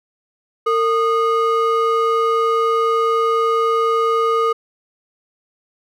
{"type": "ring-modulated tone", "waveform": "triangle", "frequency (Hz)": 843, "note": "G#5", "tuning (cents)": 26, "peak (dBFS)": -9, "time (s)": [0.66, 4.53], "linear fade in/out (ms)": 10, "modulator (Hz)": 388, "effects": []}